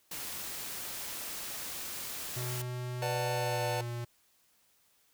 white noise, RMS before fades -40 dBFS, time 0.11-2.62 s, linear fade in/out 5 ms
square tone with pitch glide, 124.2 to 119.21 Hz, B2 to A#2, +10 to +39 cents, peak -36 dBFS, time 2.36-4.05 s, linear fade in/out 10 ms, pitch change -71 cents, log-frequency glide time 3.33-3.68 s
square chord, B minor seventh, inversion none, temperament just, 493.9 / 592.7 / 740.8 / 889 Hz, B4 / D5 / F#5 / A5, 0 / +16 / +2 / +18 cents, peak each -38 / -37 / -40 / -38 dBFS, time 3.02-3.81 s, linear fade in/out 2 ms
effects white hiss -69 dBFS RMS until 5.13 s

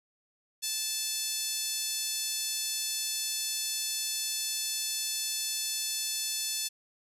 5% pulse tone with high-pass filter, 876 Hz, A5, 8 cents flat, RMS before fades -33 dBFS, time 0.62-6.69 s, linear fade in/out 20 ms, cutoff 3800 Hz, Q 1.1, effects resampled to 32000 Hz

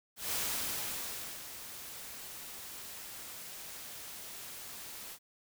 white noise with ADSR envelope, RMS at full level -34 dBFS, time 0.16-5.19 s, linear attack 160 ms, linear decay 1100 ms, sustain -12 dB, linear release 63 ms, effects none

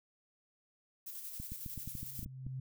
violet noise with tremolo, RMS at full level -44 dBFS, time 1.06-2.25 s, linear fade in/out 10 ms, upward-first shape square, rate 11 Hz, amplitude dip 35%
sine tone with exponential growth, 130.81 Hz, C3, in tune, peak -37 dBFS, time 1.4-2.6 s, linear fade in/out 5 ms, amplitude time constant 260 ms
clicks, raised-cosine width 5 ms, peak -31 dBFS, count 11, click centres 1.4 / 1.52 / 1.662 / 1.777 / 1.876 / 1.952 / 2.03 / 2.192 / 2.23 / 2.261 / 2.466 s
effects none

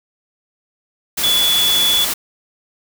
sine tone in noise, 3426 Hz, A7, 47 cents flat, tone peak -13 dBFS, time 1.23-2.05 s, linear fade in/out 10 ms, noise white, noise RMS -20 dBFS, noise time 1.17-2.14 s, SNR +4 dB, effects none

